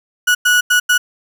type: tone bursts at uneven times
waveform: 35% pulse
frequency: 1466 Hz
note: F#6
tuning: 16 cents flat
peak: -8 dBFS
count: 4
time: 0.27-0.35 / 0.45-0.61 / 0.7-0.8 / 0.89-0.98 s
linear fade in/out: 10 ms
effects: none